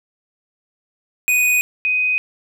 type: tone pair in turn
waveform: square / sine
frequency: 2486 / 2503 Hz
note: D#7 / D#7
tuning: -2 / +10 cents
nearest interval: unison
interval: 12 cents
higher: second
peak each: -14 / -15 dBFS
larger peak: first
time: 1.28-1.61 / 1.85-2.18 s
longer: neither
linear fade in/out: 0 ms
effects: none